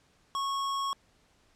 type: tone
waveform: square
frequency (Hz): 1100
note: C#6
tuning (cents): -14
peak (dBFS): -30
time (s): 0.35-0.93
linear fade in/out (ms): 0
effects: pink hiss -66 dBFS RMS until 1.55 s + low-pass 8000 Hz 12 dB/octave